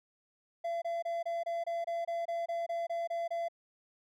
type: tone bursts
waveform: triangle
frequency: 678 Hz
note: E5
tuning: 49 cents sharp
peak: -30 dBFS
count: 14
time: 0.64-3.485 s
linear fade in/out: 10 ms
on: 180 ms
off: 25 ms
effects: none